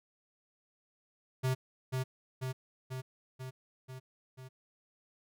square tone with echo, 129.7 Hz, C3, 15 cents flat, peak -29 dBFS, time 1.43-1.55 s, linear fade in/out 20 ms, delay 490 ms, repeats 6, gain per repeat -3 dB, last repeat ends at 4.49 s, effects none

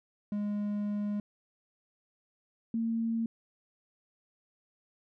triangle / sine tone pair in turn, 206.6 / 227.8 Hz, G#3 / A#3, -9 / -40 cents, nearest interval major second, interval 169 cents, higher second, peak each -28 dBFS, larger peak neither, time 0.32-1.2 / 2.74-3.26 s, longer first, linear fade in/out 2 ms, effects none

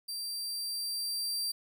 sawtooth tone with level ramp, 4704 Hz, D8, 2 cents sharp, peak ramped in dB -33 to -28 dBFS, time 0.08-1.52 s, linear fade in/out 10 ms, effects none

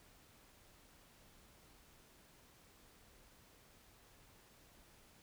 silence, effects pink hiss -65 dBFS RMS until 5.22 s

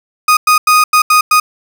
35% pulse tone bursts at uneven times, 1242 Hz, D#6, 3 cents flat, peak -4 dBFS, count 6, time 0.28-0.37 / 0.47-0.58 / 0.67-0.84 / 0.93-1.02 / 1.1-1.21 / 1.31-1.4 s, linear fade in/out 5 ms, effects none

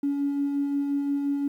triangle tone with tremolo, 282.6 Hz, C#4, 34 cents sharp, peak -18 dBFS, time 0.03-1.48 s, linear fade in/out 5 ms, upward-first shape sine, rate 5.7 Hz, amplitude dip 45%, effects tanh soft clip ceiling -20 dBFS + 10-bit

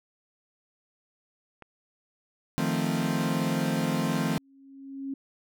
clicks, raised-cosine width 0.5 ms, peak -30 dBFS, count 2, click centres 1.623 / 3.023 s
40% pulse chord, F dominant seventh, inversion third, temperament equal, 155.56 / 174.61 / 220 / 261.6 Hz, Eb3 / F3 / A3 / C4, 0 / 0 / 0 / 0 cents, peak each -30 dBFS, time 2.58-4.38 s, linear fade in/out 0 ms
sine tone with exponential growth, 272.5 Hz, C#4, 29 cents flat, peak -29 dBFS, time 4.17-5.14 s, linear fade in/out 5 ms, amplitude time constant 210 ms
effects none

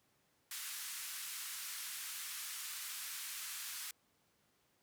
white band-pass noise, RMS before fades -45 dBFS, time 0.51-3.91 s, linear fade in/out 2 ms, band 1200 to 14000 Hz, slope 24 dB/octave, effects pink hiss -75 dBFS RMS until 4.82 s + high-pass 100 Hz 12 dB/octave

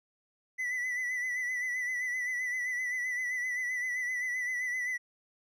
triangle tone with vibrato, 1989 Hz, B6, 12 cents sharp, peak -29 dBFS, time 0.58-4.98 s, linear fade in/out 20 ms, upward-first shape sine, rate 7.7 Hz, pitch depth 42 cents each way, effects none

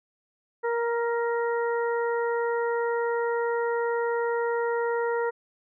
harmonic tone with a mistuned harmonic, 469.5 Hz, A#4, 12 cents sharp, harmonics 1 / 2 / 3 / 4, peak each -25 / -31 / -35 / -37 dBFS, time 0.63-5.31 s, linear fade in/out 20 ms, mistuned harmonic 3, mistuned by -20 cents, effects none

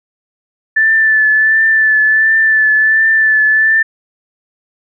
sine tone with vibrato, 1755 Hz, A6, 5 cents flat, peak -7 dBFS, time 0.76-3.83 s, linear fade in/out 10 ms, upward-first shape triangle, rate 1.4 Hz, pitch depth 30 cents each way, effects none

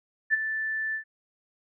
sine tone with ADSR envelope, 1760 Hz, A6, in tune, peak -17 dBFS, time 0.3-1.04 s, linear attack 37 ms, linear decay 19 ms, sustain -10 dB, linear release 96 ms, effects none

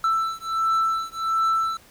triangle beating tone pair, 1326 / 1327.4 Hz, E6 / E6, +10 / +12 cents, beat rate 1.4 Hz, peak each -22 dBFS, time 0.04-1.77 s, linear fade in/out 2 ms, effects pink hiss -52 dBFS RMS until 1.9 s

